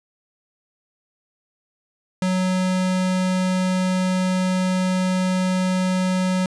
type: tone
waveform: square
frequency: 185 Hz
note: F#3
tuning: in tune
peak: -19 dBFS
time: 2.22-6.46 s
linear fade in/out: 2 ms
effects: resampled to 22050 Hz